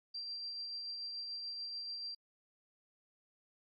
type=tone with tremolo; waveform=sine; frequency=4719 Hz; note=D8; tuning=7 cents sharp; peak=-39 dBFS; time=0.14-2.15 s; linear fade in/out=10 ms; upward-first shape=triangle; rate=6.9 Hz; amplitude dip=30%; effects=AAC 64 kbps